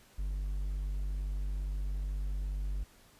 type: tone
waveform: triangle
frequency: 48.82 Hz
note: G1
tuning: 6 cents flat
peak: -30 dBFS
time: 0.18-2.84 s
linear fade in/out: 10 ms
effects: pink hiss -61 dBFS RMS until 3.19 s + resampled to 32000 Hz